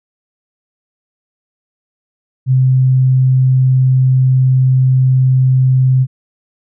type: tone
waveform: sine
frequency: 129.9 Hz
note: C3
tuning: 12 cents flat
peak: -7 dBFS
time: 2.46-6.07 s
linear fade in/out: 50 ms
effects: none